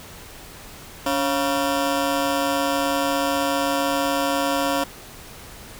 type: ring-modulated tone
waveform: 20% pulse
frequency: 415.3 Hz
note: G#4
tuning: in tune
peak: -12 dBFS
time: 1.06-4.84 s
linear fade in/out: 5 ms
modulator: 132 Hz
effects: pink hiss -41 dBFS RMS until 5.79 s